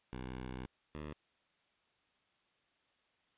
10% pulse tone pair in turn, 63.4 / 75.4 Hz, B1 / D2, +46 / +46 cents, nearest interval minor third, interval 300 cents, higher second, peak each -34 / -35 dBFS, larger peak first, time 0.13-0.66 / 0.95-1.13 s, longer first, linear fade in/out 0 ms, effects white hiss -75 dBFS RMS until 3.37 s + resampled to 8000 Hz

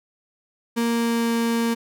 35% pulse tone with pitch glide, 233.1 to 231.5 Hz, A#3 to A#3, 0 to -12 cents, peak -18 dBFS, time 0.76-1.75 s, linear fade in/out 20 ms, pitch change -12 cents, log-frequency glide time 0.9-1.34 s, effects none

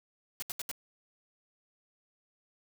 white noise bursts, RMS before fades -37 dBFS, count 4, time 0.4-0.714 s, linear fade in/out 0 ms, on 23 ms, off 74 ms, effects none

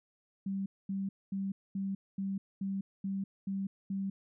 sine tone bursts, 194.9 Hz, G3, 10 cents flat, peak -32 dBFS, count 9, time 0.46-4.1 s, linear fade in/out 5 ms, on 200 ms, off 230 ms, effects none

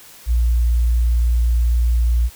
sine tone, 59 Hz, A#1, 22 cents sharp, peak -12 dBFS, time 0.26-2.3 s, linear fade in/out 50 ms, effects tanh soft clip ceiling -8 dBFS + white hiss -43 dBFS RMS until 2.35 s

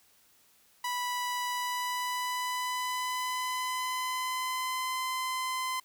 sawtooth tone with pitch glide, 985 to 1028.6 Hz, B5 to C6, -5 to -30 cents, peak -27 dBFS, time 0.84-5.8 s, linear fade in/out 5 ms, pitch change +75 cents, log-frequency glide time 1.51-5.01 s, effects white hiss -64 dBFS RMS until 5.84 s

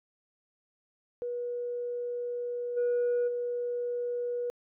sine tone with level steps, 484.4 Hz, B4, 34 cents flat, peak -31 / -23 / -29 dBFS, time 1.22-4.5 s, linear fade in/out 0 ms, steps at 2.76 / 3.27 s, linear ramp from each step 20 ms, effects tanh soft clip ceiling -23 dBFS

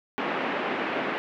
pink band-pass noise, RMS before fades -29 dBFS, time 0.18-1.18 s, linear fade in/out 0 ms, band 230 to 2600 Hz, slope 24 dB/octave, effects none

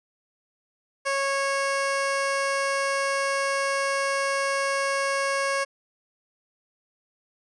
15% pulse tone, 550 Hz, C#5, 14 cents flat, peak -17 dBFS, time 1.05-5.65 s, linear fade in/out 20 ms, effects resampled to 24000 Hz

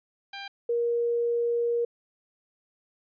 10% pulse / sine tone pair in turn, 794 / 472.1 Hz, G5 / A#4, +22 / +22 cents, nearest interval major sixth, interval 900 cents, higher first, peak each -28 / -23 dBFS, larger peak second, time 0.33-0.48 / 0.69-1.85 s, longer second, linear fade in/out 5 ms, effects resampled to 11025 Hz

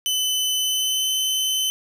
sawtooth tone with pitch glide, 3025 to 3050 Hz, F#7 to G7, +38 to -48 cents, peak -17 dBFS, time 0.06-1.7 s, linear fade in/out 0 ms, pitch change +14 cents, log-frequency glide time 0.59-1.09 s, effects none

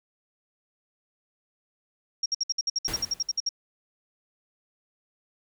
sine tone bursts, 5588 Hz, F8, in tune, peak -23 dBFS, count 15, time 2.23-3.491 s, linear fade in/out 5 ms, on 29 ms, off 59 ms
pink noise with exponential decay, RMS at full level -32 dBFS, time 2.88-3.39 s, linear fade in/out 1 ms, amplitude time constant 110 ms
effects none

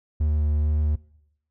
triangle tone with vibrato, 75.4 Hz, D2, 46 cents sharp, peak -17 dBFS, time 0.2-0.96 s, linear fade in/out 10 ms, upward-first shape sine, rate 2.1 Hz, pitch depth 9 cents each way, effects noise-tail reverb RT60 0.8 s tail -22 dB re dry

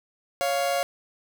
40% pulse tone pair together, 556.2 / 698.5 Hz, C#5 / F5, +6 / 0 cents, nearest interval major third, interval 394 cents, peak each -25 dBFS, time 0.41-0.83 s, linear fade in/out 0 ms, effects 8-bit

